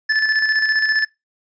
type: tone with tremolo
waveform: square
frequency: 1743 Hz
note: A6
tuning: 17 cents flat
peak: -14 dBFS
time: 0.09-1.05 s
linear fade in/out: 10 ms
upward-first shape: square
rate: 15 Hz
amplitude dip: 45%
effects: noise-tail reverb RT60 0.2 s tail -21 dB re dry + resampled to 16000 Hz